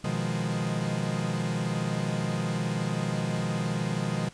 45% pulse chord, F half-diminished seventh, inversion second, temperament equal, 123.47 / 155.56 / 174.61 / 207.7 Hz, Cb3 / Eb3 / F3 / Ab3, 0 / 0 / 0 / 0 cents, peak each -33 / -32 / -32 / -34 dBFS, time 0.04-4.29 s, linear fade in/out 5 ms, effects pink hiss -53 dBFS RMS until 4.33 s + resampled to 22050 Hz

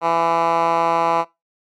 10% pulse tone with band-pass filter, 167 Hz, E3, 23 cents sharp, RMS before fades -18 dBFS, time 0.01-1.25 s, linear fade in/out 50 ms, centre 980 Hz, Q 1.8, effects noise-tail reverb RT60 0.2 s tail -20 dB re dry + Opus 48 kbps

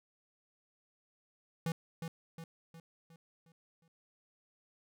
square tone with echo, 164.81 Hz, E3, in tune, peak -33 dBFS, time 1.66-1.72 s, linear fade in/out 2 ms, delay 360 ms, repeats 6, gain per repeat -6 dB, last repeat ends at 3.88 s, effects none

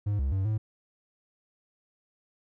triangle tone with pitch steps, 102.9 / 67.7 / 96 / 108.3 Hz, G#2 / C#2 / G2 / A2, -16 / -40 / -36 / -27 cents, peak -23 dBFS, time 0.06-0.58 s, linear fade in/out 10 ms, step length 130 ms, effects none

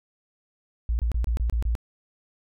sine tone bursts, 57.7 Hz, A#1, 17 cents flat, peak -21 dBFS, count 7, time 0.89-1.752 s, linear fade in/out 0 ms, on 100 ms, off 27 ms, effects none

